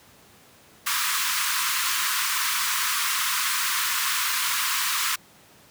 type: high-pass noise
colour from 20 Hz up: pink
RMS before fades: -25 dBFS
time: 0.86-5.16 s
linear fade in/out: 10 ms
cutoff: 980 Hz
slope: 96 dB/octave
effects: pink hiss -53 dBFS RMS until 5.7 s + high-pass 100 Hz 12 dB/octave